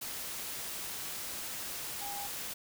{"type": "tone in noise", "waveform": "sine", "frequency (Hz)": 809, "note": "G#5", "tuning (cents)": -46, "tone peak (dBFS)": -41, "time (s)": [2.01, 2.27], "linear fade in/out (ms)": 10, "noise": "white", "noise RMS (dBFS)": -40, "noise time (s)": [0.01, 2.54], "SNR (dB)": -4, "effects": []}